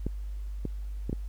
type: clicks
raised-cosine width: 3 ms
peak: -18 dBFS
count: 4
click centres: 0.066 / 0.653 / 1.096 / 1.129 s
effects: added 50 Hz sine -33 dBFS peak until 1.28 s + pink hiss -62 dBFS RMS until 1.28 s